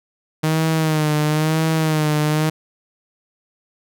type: tone with vibrato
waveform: sawtooth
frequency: 155.56 Hz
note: D#3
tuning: in tune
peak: -12 dBFS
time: 0.43-2.5 s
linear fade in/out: 10 ms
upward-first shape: sine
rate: 1 Hz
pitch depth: 53 cents each way
effects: none